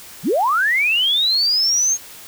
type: linear sweep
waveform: sine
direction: up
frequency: 122 to 6560 Hz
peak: -14 dBFS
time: 0.23-1.98 s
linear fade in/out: 50 ms
effects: white hiss -39 dBFS RMS until 2.27 s